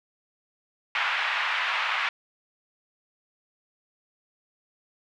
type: band-pass noise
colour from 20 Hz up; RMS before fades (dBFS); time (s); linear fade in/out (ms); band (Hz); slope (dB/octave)
white; -27; 0.95-2.09; 2; 880 to 2700; 24
effects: none